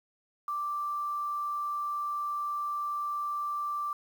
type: tone with quantisation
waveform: sine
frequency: 1174.7 Hz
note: D6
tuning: in tune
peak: -30 dBFS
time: 0.48-3.93 s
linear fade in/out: 2 ms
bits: 9
effects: none